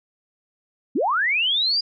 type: linear sweep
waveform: sine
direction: up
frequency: 199.4 to 4909 Hz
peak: -18 dBFS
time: 0.95-1.81 s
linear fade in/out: 10 ms
effects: none